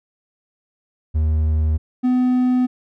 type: tone pair in turn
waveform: triangle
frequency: 77.78 / 251.5 Hz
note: D#2 / B3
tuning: 0 / +32 cents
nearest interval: octave + minor sixth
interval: 2032 cents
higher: second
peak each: -13 / -12 dBFS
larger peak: second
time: 1.14-1.78 / 2.03-2.67 s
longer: neither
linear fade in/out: 20 ms
effects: none